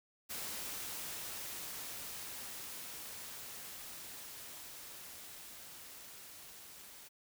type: noise with level ramp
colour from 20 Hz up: white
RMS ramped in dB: -42 to -54 dBFS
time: 0.29-7.09 s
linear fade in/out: 20 ms
effects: none